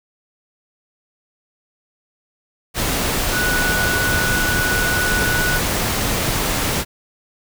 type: tone in noise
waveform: sine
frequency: 1475 Hz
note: F#6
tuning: 6 cents flat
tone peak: -19 dBFS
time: 3.31-5.61 s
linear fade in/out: 50 ms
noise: pink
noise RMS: -20 dBFS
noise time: 2.74-6.85 s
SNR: -2 dB
effects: none